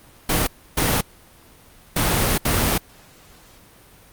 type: noise bursts at uneven times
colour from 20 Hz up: pink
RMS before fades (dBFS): -19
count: 4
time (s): 0.29-0.47 / 0.77-1.01 / 1.96-2.38 / 2.45-2.78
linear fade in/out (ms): 5
effects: pink hiss -49 dBFS RMS until 4.12 s + Opus 32 kbps